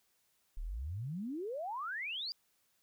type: exponential sweep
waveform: sine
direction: up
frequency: 32.6 to 4900 Hz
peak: -37 dBFS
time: 0.57-2.32 s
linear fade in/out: 0 ms
effects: white hiss -75 dBFS RMS until 2.82 s